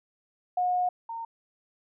sine tone pair in turn, 723 / 916.2 Hz, F#5 / A#5, -40 / -30 cents, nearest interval major third, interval 410 cents, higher second, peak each -23 / -33 dBFS, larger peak first, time 0.57-0.89 / 1.09-1.25 s, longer first, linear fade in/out 5 ms, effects none

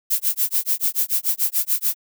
violet noise with tremolo, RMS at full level -18 dBFS, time 0.1-1.95 s, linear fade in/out 10 ms, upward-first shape sine, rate 6.9 Hz, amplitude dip 100%, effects none

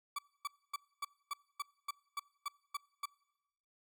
40% pulse tone bursts, 1150 Hz, D6, 37 cents flat, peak -35 dBFS, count 11, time 0.16-3.057 s, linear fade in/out 5 ms, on 27 ms, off 260 ms, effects noise-tail reverb RT60 1.0 s tail -24 dB re dry

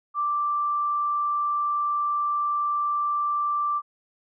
sine tone, 1174.7 Hz, D6, in tune, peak -22 dBFS, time 0.14-3.82 s, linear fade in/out 50 ms, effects none

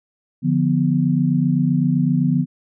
sine chord, B diminished, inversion first, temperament equal, 146.83 / 174.61 / 246.9 Hz, D3 / F3 / B3, 0 / 0 / 0 cents, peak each -19 dBFS, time 0.42-2.46 s, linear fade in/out 50 ms, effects none

